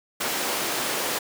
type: high-pass noise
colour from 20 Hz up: pink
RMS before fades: -27 dBFS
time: 0.2-1.19 s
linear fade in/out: 10 ms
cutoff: 340 Hz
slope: 12 dB/octave
effects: none